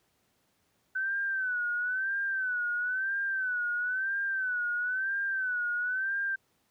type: tone with vibrato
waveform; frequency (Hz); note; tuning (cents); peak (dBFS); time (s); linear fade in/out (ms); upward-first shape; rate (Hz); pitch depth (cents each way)
sine; 1516; F#6; +42; -28; 0.95-6.36; 10; sine; 1; 93
effects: pink hiss -72 dBFS RMS until 6.7 s + high-pass 80 Hz 12 dB/octave